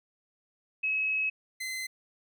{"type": "tone pair in turn", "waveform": ["sine", "sawtooth"], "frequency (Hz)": [2567, 2055], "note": ["E7", "C7"], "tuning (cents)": [-47, -32], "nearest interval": "major third", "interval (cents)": 385, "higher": "first", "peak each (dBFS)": [-26, -30], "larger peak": "first", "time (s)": [[0.83, 1.3], [1.6, 1.87]], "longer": "first", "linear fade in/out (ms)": 10, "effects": []}